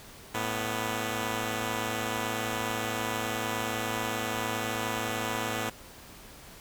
5% pulse tone pair together, 109.98 / 246.9 Hz, A2 / B3, 0 / 0 cents, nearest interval octave + major second, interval 1400 cents, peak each -21 dBFS, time 0.34-5.7 s, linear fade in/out 10 ms, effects pink hiss -49 dBFS RMS until 6.6 s

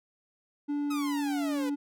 triangle tone with pitch glide, 290 to 286.7 Hz, D4 to D4, -22 to -42 cents, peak -26 dBFS, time 0.68-1.76 s, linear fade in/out 20 ms, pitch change -20 cents, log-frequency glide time 0.79-1.15 s
sawtooth exponential sweep, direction down, 1300 to 482.6 Hz, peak -32 dBFS, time 0.9-1.7 s, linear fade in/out 10 ms
effects none

